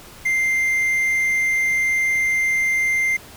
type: tone with quantisation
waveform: triangle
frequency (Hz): 2093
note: C7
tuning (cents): 0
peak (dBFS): -15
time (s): 0.25-3.17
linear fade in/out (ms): 10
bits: 7
effects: pink hiss -42 dBFS RMS until 3.36 s